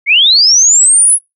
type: linear sweep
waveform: sine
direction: up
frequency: 2093 to 10548 Hz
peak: -4 dBFS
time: 0.06-1.19 s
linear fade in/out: 50 ms
effects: noise-tail reverb RT60 0.2 s tail -26 dB re dry